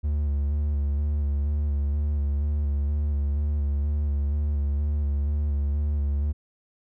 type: tone with vibrato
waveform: triangle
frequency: 72.5 Hz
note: D2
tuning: 22 cents flat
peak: -20 dBFS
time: 0.03-6.33 s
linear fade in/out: 20 ms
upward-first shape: square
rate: 2.1 Hz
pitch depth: 29 cents each way
effects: none